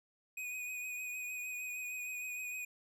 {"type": "tone with vibrato", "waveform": "square", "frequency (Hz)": 2489, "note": "D#7", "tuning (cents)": 0, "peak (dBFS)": -40, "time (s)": [0.37, 2.65], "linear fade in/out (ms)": 5, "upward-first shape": "triangle", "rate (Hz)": 6.5, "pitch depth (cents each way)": 29, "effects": []}